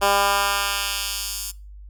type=tone with high-pass filter sweep; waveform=10% pulse; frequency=200 Hz; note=G3; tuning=35 cents sharp; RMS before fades=-23 dBFS; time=0.01-1.52 s; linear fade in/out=20 ms; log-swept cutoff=560 to 7300 Hz; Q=0.87; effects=noise-tail reverb RT60 0.3 s tail -20 dB re dry + added 50 Hz sine -38 dBFS peak until 1.89 s